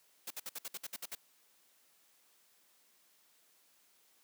white noise bursts, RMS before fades -42 dBFS, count 10, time 0.27-1.151 s, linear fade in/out 5 ms, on 35 ms, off 59 ms, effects white hiss -69 dBFS RMS until 4.23 s + high-pass 200 Hz 12 dB/octave

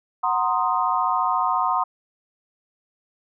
sine chord, C half-diminished seventh, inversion second, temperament equal, 740 / 932.3 / 1046.5 / 1244.5 Hz, Gb5 / Bb5 / C6 / Eb6, 0 / 0 / 0 / 0 cents, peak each -25 / -25 / -23 / -25 dBFS, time 0.23-1.84 s, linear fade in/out 10 ms, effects none

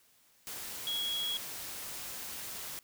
sine tone in noise, 3322 Hz, G#7, in tune, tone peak -32 dBFS, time 0.87-1.37 s, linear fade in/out 0 ms, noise white, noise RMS -42 dBFS, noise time 0.47-2.79 s, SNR +7 dB, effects white hiss -66 dBFS RMS until 2.83 s

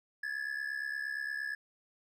triangle ring-modulated tone, 1705 Hz, G#6, 45 cents sharp, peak -30 dBFS, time 0.23-1.55 s, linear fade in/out 5 ms, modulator 34.3 Hz, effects none

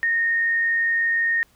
sine tone with frequency modulation, 1846 Hz, A#6, 17 cents flat, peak -18 dBFS, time 0.03-1.43 s, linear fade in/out 0 ms, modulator 78.8 Hz, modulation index 0.23, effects pink hiss -59 dBFS RMS until 1.55 s

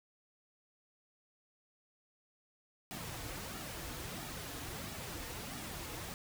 pink noise with flanger, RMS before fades -44 dBFS, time 2.91-6.14 s, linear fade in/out 0 ms, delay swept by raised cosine 1.9 to 5.2 ms, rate 1.5 Hz, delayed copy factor -0.6, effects none

